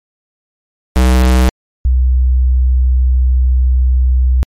square / sine tone pair in turn, 63.3 / 63.3 Hz, B1 / B1, +43 / +43 cents, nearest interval unison, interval 0 cents, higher neither, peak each -7 dBFS, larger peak neither, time 0.96-1.49 / 1.85-4.43 s, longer second, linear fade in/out 0 ms, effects MP3 64 kbps

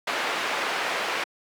white low-pass noise, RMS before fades -27 dBFS, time 0.07-1.24 s, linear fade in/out 5 ms, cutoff 2200 Hz, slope 12 dB/octave, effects high-pass 400 Hz 12 dB/octave

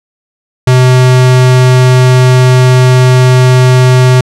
square tone, 127.4 Hz, C3, 46 cents flat, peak -3 dBFS, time 0.67-4.21 s, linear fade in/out 5 ms, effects low-pass 9000 Hz 12 dB/octave

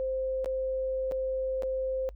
sine tone with dropouts, 523.3 Hz, C5, in tune, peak -28 dBFS, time 0-2.09 s, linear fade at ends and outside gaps 0 ms, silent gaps 0.445-0.459 / 1.113-1.12 / 1.623-1.633 s, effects noise-tail reverb RT60 0.1 s tail -24 dB re dry + added 50 Hz sine -43 dBFS peak until 2.15 s

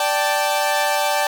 sawtooth chord, D suspended fourth, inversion none, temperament equal with one note detuned, 587.3 / 780.4 / 880 Hz, D5 / G5 / A5, 0 / -8 / 0 cents, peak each -18 dBFS, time 0-1.27 s, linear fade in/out 2 ms, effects none

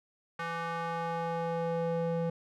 square tone with band-pass filter sweep, 167.3 Hz, E3, 26 cents sharp, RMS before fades -33 dBFS, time 0.39-2.3 s, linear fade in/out 5 ms, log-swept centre 1400 to 380 Hz, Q 1.6, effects none

